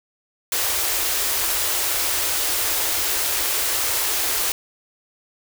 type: band-stop noise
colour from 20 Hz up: white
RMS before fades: -22 dBFS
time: 0.52-4.52 s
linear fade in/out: 2 ms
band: 100 to 300 Hz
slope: 48 dB/octave
effects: none